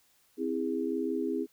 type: chord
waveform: sine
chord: C augmented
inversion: none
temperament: just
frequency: 261.6 / 327 / 408.8 Hz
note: C4 / E4 / G#4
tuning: 0 / -14 / -27 cents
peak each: -33 dBFS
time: 0.37-1.47 s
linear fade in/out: 50 ms
effects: white hiss -67 dBFS RMS until 1.52 s